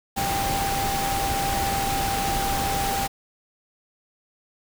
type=tone in noise; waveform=sine; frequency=790 Hz; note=G5; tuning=13 cents sharp; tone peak=-25 dBFS; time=0.16-3.08 s; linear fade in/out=20 ms; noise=pink; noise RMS=-27 dBFS; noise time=0.16-3.08 s; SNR=-1 dB; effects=none